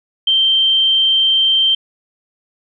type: tone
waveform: sine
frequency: 3136 Hz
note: G7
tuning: in tune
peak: -10 dBFS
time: 0.27-1.75 s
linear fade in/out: 5 ms
effects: none